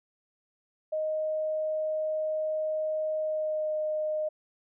sine tone with pitch glide, 622.3 to 615.9 Hz, D#5 to D#5, 0 to -18 cents, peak -27 dBFS, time 0.92-4.29 s, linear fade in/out 10 ms, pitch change -18 cents, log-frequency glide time 3.19-3.75 s, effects none

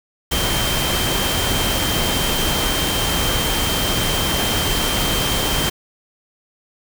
sine tone in noise, 3144 Hz, G7, 4 cents sharp, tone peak -24 dBFS, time 0.31-5.7 s, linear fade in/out 10 ms, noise pink, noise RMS -20 dBFS, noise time 0.31-5.7 s, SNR -7 dB, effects none

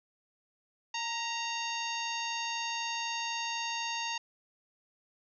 harmonic tone with a mistuned harmonic, 924 Hz, A#5, 16 cents flat, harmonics 1 / 2 / 3 / 4 / 5 / 6 / 7, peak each -37 / -42 / -38 / -42 / -42 / -47 / -43 dBFS, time 0.94-4.18 s, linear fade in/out 5 ms, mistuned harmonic 2, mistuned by +37 cents, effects none

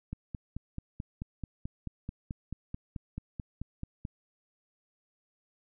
click train, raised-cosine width 5 ms, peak -24 dBFS, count 19, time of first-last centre 0.13-4.052 s, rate 4.59 Hz, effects none

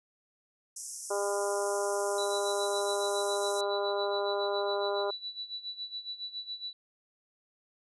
pink band-pass noise, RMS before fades -42 dBFS, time 0.76-3.61 s, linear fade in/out 5 ms, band 5400 to 11000 Hz, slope 96 dB/octave
harmonic tone, 201.5 Hz, G3, 48 cents sharp, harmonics 2 / 3 / 4 / 5 / 6 / 7, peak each -32 / -33 / -38 / -38 / -43 / -43 dBFS, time 1.1-5.11 s, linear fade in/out 10 ms
sine tone with tremolo, 3951 Hz, B7, in tune, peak -34 dBFS, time 2.18-6.73 s, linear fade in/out 2 ms, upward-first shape sine, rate 7.2 Hz, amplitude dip 80%
effects none

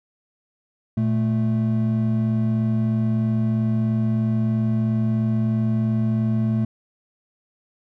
triangle tone pair together, 116.54 / 219.6 Hz, A#2 / A3, 0 / -3 cents, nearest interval major seventh, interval 1097 cents, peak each -19 dBFS, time 0.97-6.65 s, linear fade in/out 5 ms, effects none

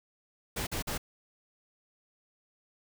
pink noise bursts, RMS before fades -34 dBFS, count 3, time 0.56-0.98 s, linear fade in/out 10 ms, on 110 ms, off 45 ms, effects none

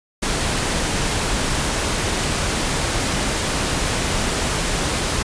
pink noise, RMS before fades -21 dBFS, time 0.22-5.23 s, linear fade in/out 10 ms, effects resampled to 22050 Hz

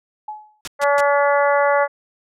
sine tone with exponential decay, 851 Hz, G#5, 42 cents sharp, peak -24 dBFS, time 0.28-0.61 s, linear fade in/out 5 ms, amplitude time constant 70 ms
white noise bursts, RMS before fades -27 dBFS, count 3, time 0.65-1.005 s, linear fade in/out 0 ms, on 25 ms, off 140 ms
harmonic tone, 285 Hz, C#4, 48 cents sharp, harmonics 2 / 3 / 4 / 5 / 6 / 7, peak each -16 / -20 / -22 / -24 / -26 / -27 dBFS, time 0.79-1.88 s, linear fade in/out 50 ms
effects low-pass 8000 Hz 12 dB/octave

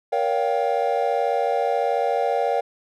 triangle chord, G half-diminished seventh, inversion first, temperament just, 470.4 / 564.5 / 705.6 / 784 Hz, Bb4 / Db5 / F5 / G5, +16 / +31 / +18 / 0 cents, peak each -23 dBFS, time 0.12-2.61 s, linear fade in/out 10 ms, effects none

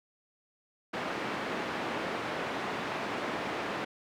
pink band-pass noise, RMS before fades -35 dBFS, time 0.93-3.85 s, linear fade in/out 10 ms, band 270 to 2300 Hz, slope 12 dB/octave, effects none

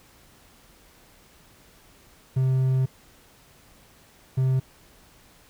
triangle tone pair in turn, 130.81 / 130.81 Hz, C3 / C3, 0 / 0 cents, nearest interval unison, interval 0 cents, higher neither, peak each -17 dBFS, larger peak neither, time 2.36-2.86 / 4.37-4.6 s, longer first, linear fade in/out 10 ms, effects pink hiss -55 dBFS RMS until 5.49 s

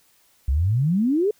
sine exponential sweep, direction up, 61.7 to 440 Hz, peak -17 dBFS, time 0.48-1.31 s, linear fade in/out 5 ms, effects white hiss -60 dBFS RMS until 1.39 s

